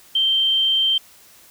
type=tone; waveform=sine; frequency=3136 Hz; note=G7; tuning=in tune; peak=-15 dBFS; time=0.15-0.98 s; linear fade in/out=5 ms; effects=white hiss -49 dBFS RMS until 1.5 s